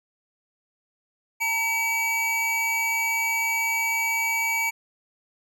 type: tone pair together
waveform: square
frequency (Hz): 908 / 2282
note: A#5 / C#7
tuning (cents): -46 / +50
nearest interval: octave + major third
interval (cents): 1596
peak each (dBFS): -30 / -24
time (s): 1.4-4.71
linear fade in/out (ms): 20
effects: none